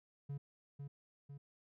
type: tone with echo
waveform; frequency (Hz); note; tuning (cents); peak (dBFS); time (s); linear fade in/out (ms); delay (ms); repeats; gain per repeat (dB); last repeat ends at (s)
triangle; 141.3; C#3; +34; -38; 0.29-0.38; 10; 500; 2; -4; 1.38
effects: none